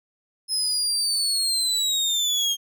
30% pulse linear sweep, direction down, 5150 to 3203 Hz, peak -18 dBFS, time 0.48-2.57 s, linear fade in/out 50 ms, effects none

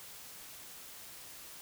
silence, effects white hiss -50 dBFS RMS until 1.61 s

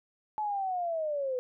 sine linear sweep, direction down, 864 to 493.9 Hz, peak -29 dBFS, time 0.38-1.39 s, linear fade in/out 0 ms, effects none

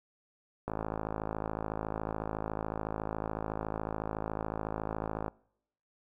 click train, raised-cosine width 1 ms, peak -20 dBFS, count 249, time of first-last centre 0.68-5.281 s, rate 53.9 Hz, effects noise-tail reverb RT60 0.8 s tail -26 dB re dry

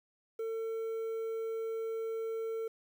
triangle tone with quantisation, 450 Hz, A4, 39 cents sharp, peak -32 dBFS, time 0.39-2.68 s, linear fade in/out 5 ms, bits 10, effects none

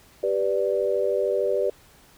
sine chord, G major, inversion none, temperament equal, 392 / 493.9 / 587.3 Hz, G4 / B4 / D5, 0 / 0 / 0 cents, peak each -25 dBFS, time 0.23-1.7 s, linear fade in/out 5 ms, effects pink hiss -54 dBFS RMS until 2.17 s

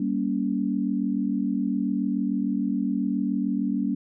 sine chord, G diminished, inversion none, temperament just, 196 / 235.2 / 282.2 Hz, G3 / Bb3 / Db4, 0 / +16 / +31 cents, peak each -27 dBFS, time 0-3.95 s, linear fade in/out 5 ms, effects none

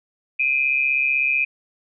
sine tone pair together, 2400 / 2536 Hz, D7 / D#7, +37 / +32 cents, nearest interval minor second, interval 95 cents, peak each -20 dBFS, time 0.39-1.45 s, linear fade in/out 10 ms, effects none

